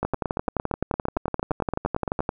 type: two click trains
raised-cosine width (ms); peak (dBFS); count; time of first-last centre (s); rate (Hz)
1; -11 / -10; 20 / 27; 0.03-2.192 / 0.05-2.291; 8.79 / 11.6
effects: none